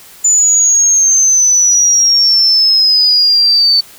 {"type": "exponential sweep", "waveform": "sine", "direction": "down", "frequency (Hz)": [7040, 4513], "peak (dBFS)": -6, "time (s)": [0.24, 3.81], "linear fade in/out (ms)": 10, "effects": ["white hiss -38 dBFS RMS until 3.98 s"]}